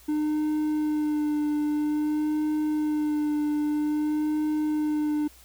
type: tone with vibrato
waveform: triangle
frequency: 301.6 Hz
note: D4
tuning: 46 cents sharp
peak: -21 dBFS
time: 0.08-5.28 s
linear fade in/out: 10 ms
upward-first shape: sine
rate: 0.51 Hz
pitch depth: 21 cents each way
effects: added 60 Hz sine -55 dBFS peak until 5.44 s + white hiss -54 dBFS RMS until 5.44 s